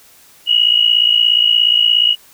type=tone pair together; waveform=sine; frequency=2874 / 2931 Hz; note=F7 / F#7; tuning=+49 / -17 cents; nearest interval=unison; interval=34 cents; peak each=-12 dBFS; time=0.46-2.16 s; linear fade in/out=50 ms; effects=white hiss -46 dBFS RMS until 2.33 s